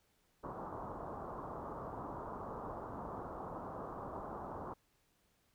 white low-pass noise, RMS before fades -45 dBFS, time 0.43-4.74 s, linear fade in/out 10 ms, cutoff 1200 Hz, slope 48 dB/octave, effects pink hiss -75 dBFS RMS until 5.54 s

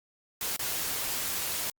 white noise with dropouts, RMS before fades -32 dBFS, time 0.41-1.7 s, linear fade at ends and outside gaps 1 ms, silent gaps 0.564-0.593 s, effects Opus 48 kbps

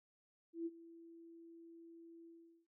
sine tone with ADSR envelope, 333.4 Hz, E4, 20 cents sharp, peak -37 dBFS, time 0.53-2.67 s, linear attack 130 ms, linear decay 37 ms, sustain -18 dB, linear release 410 ms, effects none

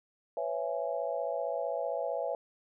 sine chord, C# minor seventh, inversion third, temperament just, 498.9 / 554.4 / 665.2 / 831.5 Hz, B4 / C#5 / E5 / G#5, +17 / 0 / +16 / +2 cents, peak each -37 / -35 / -35 / -40 dBFS, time 0.37-2.35 s, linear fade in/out 2 ms, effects none

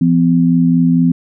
sine tone pair together, 169.82 / 254.2 Hz, F3 / C4, -48 / -50 cents, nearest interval perfect fifth, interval 698 cents, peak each -11 dBFS, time 0.01-1.12 s, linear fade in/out 5 ms, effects none

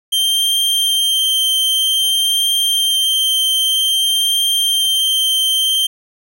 45% pulse tone with vibrato, 3149 Hz, G7, 7 cents sharp, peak -13 dBFS, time 0.12-5.87 s, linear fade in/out 10 ms, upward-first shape triangle, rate 0.52 Hz, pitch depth 13 cents each way, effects none

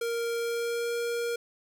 square tone with pitch glide, 466.2 to 471.1 Hz, A#4 to A#4, 0 to +18 cents, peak -29 dBFS, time 0.01-1.36 s, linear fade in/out 5 ms, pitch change +18 cents, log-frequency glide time 0.37-0.95 s, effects none

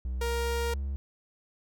triangle tone with pitch glide, 62.7 to 68.77 Hz, B1 to C#2, +27 to -13 cents, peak -28 dBFS, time 0.05-0.96 s, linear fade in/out 0 ms, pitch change +160 cents, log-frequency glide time 0.17-0.75 s
sawtooth tone, 468.8 Hz, A#4, 10 cents sharp, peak -26 dBFS, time 0.21-0.74 s, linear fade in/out 5 ms
effects none

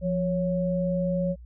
sine tone pair together, 174.63 / 554.4 Hz, F3 / C#5, 0 / 0 cents, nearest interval octave + minor sixth, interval 2000 cents, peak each -25 / -27 dBFS, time 0.01-1.36 s, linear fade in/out 50 ms, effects added 60 Hz sine -42 dBFS peak until 1.45 s

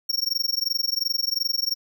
square tone with amplitude modulation, 5520 Hz, F8, 21 cents flat, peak -19 dBFS, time 0.09-1.75 s, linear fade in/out 10 ms, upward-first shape sine, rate 22.8 Hz, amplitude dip 100%, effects none

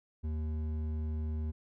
triangle tone with hard clipping, 77.78 Hz, D#2, in tune, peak -34 dBFS, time 0.23-1.52 s, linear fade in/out 20 ms, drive 12 dB, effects none

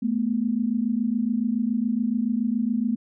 sine tone pair together, 216.6 / 243.7 Hz, A3 / B3, -27 / -23 cents, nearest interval major second, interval 204 cents, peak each -24 / -24 dBFS, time 0.02-2.96 s, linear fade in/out 10 ms, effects none

